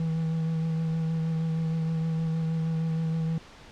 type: tone with vibrato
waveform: triangle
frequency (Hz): 161.8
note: E3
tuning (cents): -32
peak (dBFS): -23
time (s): 0-3.38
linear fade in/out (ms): 2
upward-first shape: sine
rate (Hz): 6.4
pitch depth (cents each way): 17
effects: pink hiss -49 dBFS RMS until 3.71 s + low-pass 5000 Hz 12 dB/octave